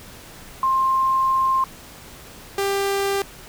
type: tone pair in turn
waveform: sine / sawtooth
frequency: 1057 / 395.9 Hz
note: C6 / G4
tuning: +17 / +17 cents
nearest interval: octave + perfect fourth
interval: 1700 cents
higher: first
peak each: -16 dBFS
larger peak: neither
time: 0.63-1.64 / 2.58-3.22 s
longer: first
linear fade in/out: 2 ms
effects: pink hiss -42 dBFS RMS until 3.48 s